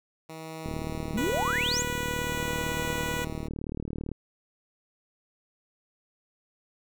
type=tone with tremolo; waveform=10% pulse; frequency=160 Hz; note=D#3; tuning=49 cents sharp; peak=-28 dBFS; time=0.29-3.48 s; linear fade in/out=5 ms; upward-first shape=sine; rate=0.49 Hz; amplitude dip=75%
type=click train; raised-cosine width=3 ms; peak=-21 dBFS; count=132; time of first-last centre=0.66-4.116 s; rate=37.9 Hz
type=exponential sweep; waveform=sine; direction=up; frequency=174.61 to 7902 Hz; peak=-26 dBFS; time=1.13-1.83 s; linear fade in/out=20 ms
type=tone; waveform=10% pulse; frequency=490 Hz; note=B4; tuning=14 cents flat; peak=-22 dBFS; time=1.17-3.25 s; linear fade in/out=10 ms
effects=none